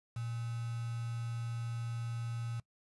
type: tone with quantisation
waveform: sine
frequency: 116.8 Hz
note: A#2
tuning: 4 cents sharp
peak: -36 dBFS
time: 0.16-2.6 s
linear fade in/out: 5 ms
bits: 8
effects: noise-tail reverb RT60 0.1 s tail -22 dB re dry + resampled to 24000 Hz